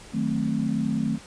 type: chord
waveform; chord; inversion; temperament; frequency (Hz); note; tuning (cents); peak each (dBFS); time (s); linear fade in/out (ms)
sine; D# diminished seventh; none; equal; 155.56 / 185 / 220 / 261.6; D#3 / F#3 / A3 / C4; 0 / 0 / 0 / 0; -30 / -31 / -25 / -29; 0.12-1.19; 50
effects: pink hiss -46 dBFS RMS until 1.26 s + resampled to 22050 Hz